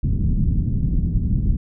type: low-pass noise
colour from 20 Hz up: pink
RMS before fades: -19 dBFS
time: 0.03-1.57 s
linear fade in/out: 5 ms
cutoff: 210 Hz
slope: 24 dB/octave
effects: none